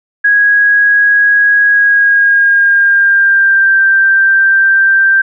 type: tone with pitch glide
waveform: sine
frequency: 1654 to 1572.9 Hz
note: G#6 to G6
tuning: -8 to +5 cents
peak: -5 dBFS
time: 0.24-5.22 s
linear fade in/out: 10 ms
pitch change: -87 cents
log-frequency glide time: 1.7-3.78 s
effects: none